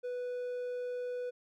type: tone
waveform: triangle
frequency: 493.9 Hz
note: B4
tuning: in tune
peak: -33 dBFS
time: 0.03-1.31 s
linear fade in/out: 20 ms
effects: none